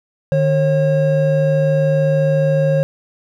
triangle tone pair together, 152.3 / 542.4 Hz, D#3 / C#5, -37 / -38 cents, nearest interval octave + minor seventh, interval 2199 cents, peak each -13 dBFS, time 0.32-2.83 s, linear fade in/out 0 ms, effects none

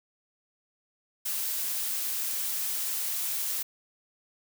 blue noise, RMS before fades -31 dBFS, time 1.25-3.63 s, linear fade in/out 10 ms, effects none

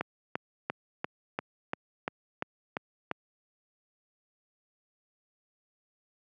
click train, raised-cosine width 0.5 ms, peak -15 dBFS, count 10, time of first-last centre 0.01-3.113 s, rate 2.9 Hz, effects high-pass 150 Hz 12 dB/octave

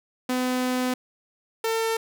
sawtooth tone pair in turn, 252.8 / 450.4 Hz, B3 / A4, +41 / +40 cents, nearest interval minor seventh, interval 999 cents, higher second, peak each -19 dBFS, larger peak neither, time 0.29-0.94 / 1.64-1.97 s, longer first, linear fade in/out 5 ms, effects none

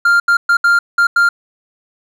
triangle tone bursts at uneven times, 1396.9 Hz, F6, in tune, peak -6 dBFS, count 6, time 0.05-0.2 / 0.28-0.37 / 0.49-0.57 / 0.64-0.79 / 0.98-1.07 / 1.16-1.29 s, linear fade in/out 5 ms, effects none

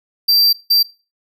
square tone bursts at uneven times, 4699 Hz, D8, in tune, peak -10 dBFS, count 2, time 0.28-0.53 / 0.7-0.83 s, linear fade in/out 10 ms, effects noise-tail reverb RT60 0.3 s tail -19 dB re dry

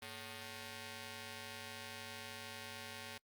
5% pulse ring-modulated tone, 329.6 Hz, E4, in tune, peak -32 dBFS, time 0.02-3.18 s, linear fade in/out 5 ms, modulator 1220 Hz, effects noise-tail reverb RT60 0.1 s tail -26 dB re dry + Opus 24 kbps

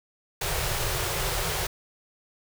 pink band-stop noise, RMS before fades -28 dBFS, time 0.41-1.67 s, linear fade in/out 5 ms, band 170 to 340 Hz, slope 96 dB/octave, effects none

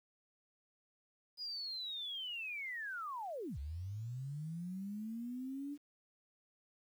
sine linear two-way sweep, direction down then up, 4978 to 66 to 293.8 Hz, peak -40 dBFS, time 1.37-5.78 s, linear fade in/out 50 ms, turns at 3.58 s, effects 11-bit

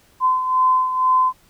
sine beating tone pair, 1025 / 1027.1 Hz, C6 / C6, -36 / -32 cents, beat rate 2.1 Hz, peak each -15 / -22 dBFS, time 0.2-1.33 s, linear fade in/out 50 ms, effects pink hiss -55 dBFS RMS until 1.49 s

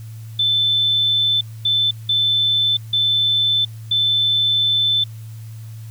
sine tone bursts at uneven times, 3527 Hz, A7, 3 cents sharp, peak -14 dBFS, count 5, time 0.39-1.41 / 1.65-1.91 / 2.09-2.77 / 2.93-3.65 / 3.91-5.04 s, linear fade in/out 5 ms, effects added 111 Hz sine -31 dBFS peak until 5.9 s + white hiss -50 dBFS RMS until 5.9 s

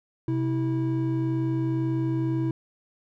triangle tone pair together, 129.14 / 325.4 Hz, C3 / E4, -22 / -22 cents, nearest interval octave + major third, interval 1600 cents, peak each -24 dBFS, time 0.28-2.51 s, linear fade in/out 2 ms, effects none

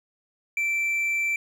triangle tone, 2338 Hz, D7, 8 cents flat, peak -21 dBFS, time 0.57-1.36 s, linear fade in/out 2 ms, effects none

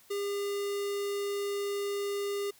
square tone with notch filter, 403.5 Hz, G#4, 50 cents flat, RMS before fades -33 dBFS, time 0.1-2.51 s, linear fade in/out 10 ms, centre 1500 Hz, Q 1.8, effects white hiss -60 dBFS RMS until 2.59 s

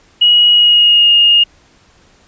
sine tone with pitch glide, 2903 to 2845 Hz, F#7 to F7, -34 to +31 cents, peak -5 dBFS, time 0.21-1.44 s, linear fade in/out 10 ms, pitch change -35 cents, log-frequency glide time 0.53-1.12 s, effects pink hiss -49 dBFS RMS until 2.27 s + resampled to 16000 Hz

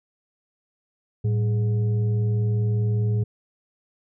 sine tone with frequency modulation, 110 Hz, A2, in tune, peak -19 dBFS, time 1.24-3.24 s, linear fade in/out 10 ms, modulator 305 Hz, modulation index 0.37, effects none

